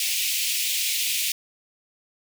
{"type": "high-pass noise", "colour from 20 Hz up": "pink", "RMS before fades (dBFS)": -25, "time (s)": [0, 1.32], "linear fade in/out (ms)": 2, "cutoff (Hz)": 2300, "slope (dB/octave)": 48, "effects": []}